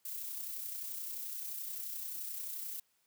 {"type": "noise with amplitude modulation", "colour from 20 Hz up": "violet", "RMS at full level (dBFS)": -40, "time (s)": [0.05, 2.8], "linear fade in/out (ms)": 5, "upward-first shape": "sine", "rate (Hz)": 31.5, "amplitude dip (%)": 35, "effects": ["white hiss -75 dBFS RMS until 3.06 s", "high-pass 80 Hz 12 dB/octave"]}